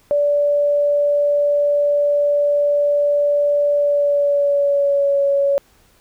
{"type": "tone with pitch glide", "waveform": "sine", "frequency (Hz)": [580, 560.2], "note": ["D5", "C#5"], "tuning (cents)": [-22, 18], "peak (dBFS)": -13, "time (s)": [0.11, 5.58], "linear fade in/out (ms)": 0, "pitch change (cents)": -60, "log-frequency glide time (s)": [3.74, 5.23], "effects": ["pink hiss -55 dBFS RMS until 6 s"]}